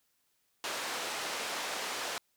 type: band-pass noise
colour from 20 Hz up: pink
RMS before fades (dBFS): -37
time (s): 0.64-2.18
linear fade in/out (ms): 0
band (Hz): 550 to 7700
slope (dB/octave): 12
effects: white hiss -75 dBFS RMS until 2.36 s